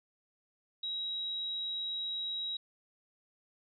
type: tone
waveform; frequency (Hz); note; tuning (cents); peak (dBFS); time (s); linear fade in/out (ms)
sine; 3842; B7; -48; -34; 0.83-2.57; 5
effects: none